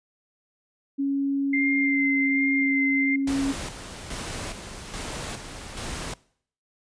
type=tone with pitch glide; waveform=sine; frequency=277.2 to 274.2 Hz; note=C#4 to C#4; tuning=0 to -19 cents; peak=-22 dBFS; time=0.98-3.53 s; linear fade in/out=20 ms; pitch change=-19 cents; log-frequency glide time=1.99-2.24 s
type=tone with vibrato; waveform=sine; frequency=2093 Hz; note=C7; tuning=in tune; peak=-23 dBFS; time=1.53-3.16 s; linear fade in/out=5 ms; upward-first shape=sine; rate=1.3 Hz; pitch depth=18 cents each way
type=noise with tremolo; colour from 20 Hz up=pink; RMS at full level=-33 dBFS; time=3.27-6.14 s; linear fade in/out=5 ms; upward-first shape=square; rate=1.2 Hz; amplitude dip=50%
effects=noise-tail reverb RT60 0.6 s tail -22 dB re dry + resampled to 22050 Hz